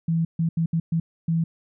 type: tone bursts at uneven times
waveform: sine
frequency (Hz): 164.81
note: E3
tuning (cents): 0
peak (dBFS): -19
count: 6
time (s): 0.08-0.25 / 0.39-0.49 / 0.57-0.66 / 0.73-0.8 / 0.92-1 / 1.28-1.44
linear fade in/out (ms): 5
effects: none